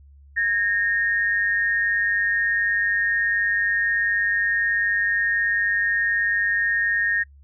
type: tone pair together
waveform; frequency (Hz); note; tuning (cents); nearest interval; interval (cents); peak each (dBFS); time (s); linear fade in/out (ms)
sine; 1644.6 / 1846; G#6 / A#6; -17 / -17; major second; 200; -25 / -20; 0.36-7.24; 20
effects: noise-tail reverb RT60 0.1 s tail -25 dB re dry + added 70 Hz sine -46 dBFS peak until 7.43 s